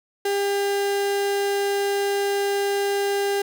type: tone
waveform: 35% pulse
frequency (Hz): 400.6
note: G4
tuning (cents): +38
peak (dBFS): -19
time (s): 0.25-3.42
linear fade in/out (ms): 5
effects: none